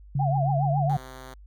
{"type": "tone with pitch glide", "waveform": "sine", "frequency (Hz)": [139.3, 143.63], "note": ["C#3", "D3"], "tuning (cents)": [9, -38], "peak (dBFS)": -22, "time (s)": [0.15, 0.97], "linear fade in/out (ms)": 5, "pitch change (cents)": 53, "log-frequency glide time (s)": [0.46, 0.77]}
{"type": "tone with vibrato", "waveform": "sine", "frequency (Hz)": 733, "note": "F#5", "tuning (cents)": -16, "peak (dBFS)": -25, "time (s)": [0.19, 0.97], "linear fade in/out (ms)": 10, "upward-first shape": "triangle", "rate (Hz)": 7.2, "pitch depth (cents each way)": 220}
{"type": "tone", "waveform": "5% pulse", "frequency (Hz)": 129.9, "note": "C3", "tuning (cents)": -12, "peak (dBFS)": -30, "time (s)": [0.89, 1.34], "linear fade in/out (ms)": 5}
{"effects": ["added 50 Hz sine -45 dBFS peak until 1.46 s"]}